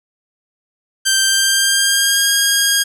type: tone with pitch glide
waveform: 10% pulse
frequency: 1568 to 1626.1 Hz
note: G6 to G#6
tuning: 0 to -37 cents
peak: -3 dBFS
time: 1.05-2.84 s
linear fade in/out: 20 ms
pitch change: +63 cents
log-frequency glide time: 1.23-2.3 s
effects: none